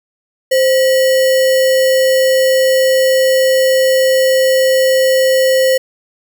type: tone with sample-and-hold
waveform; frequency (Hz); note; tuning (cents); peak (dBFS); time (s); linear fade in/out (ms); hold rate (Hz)
sine; 523.3; C5; 0; -8; 0.51-5.78; 10; 2450
effects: none